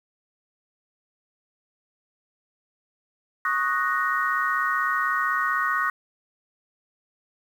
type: chord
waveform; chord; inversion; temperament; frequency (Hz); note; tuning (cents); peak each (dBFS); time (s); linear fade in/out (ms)
sine; D# minor seventh; third; equal; 1108.7 / 1244.5 / 1480 / 1864.7; C#6 / D#6 / F#6 / A#6; 0 / 0 / 0 / 0; -27; 3.45-5.9; 2
effects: 8-bit